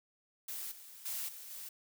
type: noise with level steps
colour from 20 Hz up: blue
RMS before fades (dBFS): -42 / -53 / -39 / -49 / -46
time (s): 0.48-1.69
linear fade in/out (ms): 5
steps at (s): 0.71 / 1.05 / 1.28 / 1.5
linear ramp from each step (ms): 10
effects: none